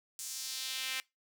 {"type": "tone with high-pass filter sweep", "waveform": "sawtooth", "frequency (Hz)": 261.6, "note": "C4", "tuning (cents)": 0, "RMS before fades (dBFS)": -39, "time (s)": [0.19, 1], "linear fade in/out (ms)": 0, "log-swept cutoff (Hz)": [7300, 2300], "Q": 1.6, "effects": ["noise-tail reverb RT60 0.2 s tail -22 dB re dry"]}